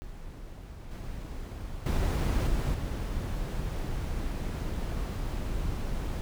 brown noise with level steps, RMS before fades -43 / -38 / -26 / -28 / -32 dBFS, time 0.02-6.21 s, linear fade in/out 0 ms, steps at 0.91 / 1.86 / 2.47 / 2.74 s, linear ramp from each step 2 ms, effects none

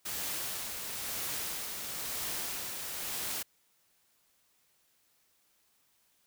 white noise with tremolo, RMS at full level -36 dBFS, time 0.05-3.43 s, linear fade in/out 10 ms, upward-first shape sine, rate 1 Hz, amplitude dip 35%, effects white hiss -71 dBFS RMS until 6.26 s

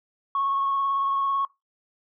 sine tone with vibrato, 1100 Hz, C#6, 14 cents flat, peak -21 dBFS, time 0.35-1.45 s, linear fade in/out 2 ms, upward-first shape sine, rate 18 Hz, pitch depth 17 cents each way, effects noise-tail reverb RT60 0.2 s tail -21 dB re dry + tanh soft clip ceiling -17 dBFS

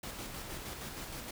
pink noise with tremolo, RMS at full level -42 dBFS, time 0.03-1.31 s, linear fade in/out 5 ms, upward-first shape square, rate 6.4 Hz, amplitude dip 30%, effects none

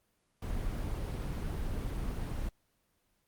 brown noise, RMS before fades -35 dBFS, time 0.42-2.49 s, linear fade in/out 5 ms, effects pink hiss -75 dBFS RMS until 3.27 s + Opus 24 kbps

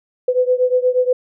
sine beating tone pair, 500 / 508.4 Hz, B4 / C5, +21 / -50 cents, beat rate 8.4 Hz, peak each -15 / -17 dBFS, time 0.28-1.13 s, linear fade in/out 5 ms, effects none

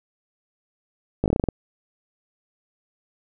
slowing click train, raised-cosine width 2 ms, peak -7 dBFS, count 9, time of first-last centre 1.24-1.487 s, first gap 18 ms, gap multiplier 1.15, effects none

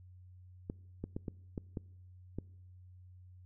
clicks, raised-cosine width 3 ms, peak -25 dBFS, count 7, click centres 0.699 / 1.04 / 1.165 / 1.282 / 1.578 / 1.772 / 2.386 s, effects noise-tail reverb RT60 0.9 s tail -24 dB re dry + added 91 Hz sine -53 dBFS peak until 3.45 s

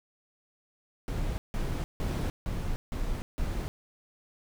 brown noise bursts, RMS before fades -31 dBFS, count 6, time 1.08-3.68 s, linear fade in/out 0 ms, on 300 ms, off 160 ms, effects none

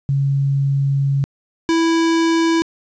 sine / square tone pair in turn, 138.59 / 329.6 Hz, C#3 / E4, 0 / 0 cents, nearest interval octave + minor third, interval 1500 cents, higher second, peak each -14 dBFS, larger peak neither, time 0.09-1.24 / 1.69-2.62 s, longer first, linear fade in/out 0 ms, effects resampled to 16000 Hz + 9-bit

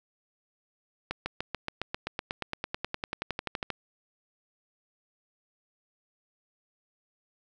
accelerating click train, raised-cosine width 0.3 ms, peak -15 dBFS, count 25, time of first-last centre 1.11-3.703 s, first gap 150 ms, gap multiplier 0.97, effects none

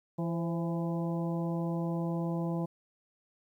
harmonic tone with a mistuned harmonic, 167.6 Hz, E3, 29 cents sharp, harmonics 1 / 2 / 3 / 4 / 5 / 6, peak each -31 / -37 / -41 / -43 / -45 / -47 dBFS, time 0.18-2.66 s, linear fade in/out 10 ms, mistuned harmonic 3, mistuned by +54 cents, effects 11-bit

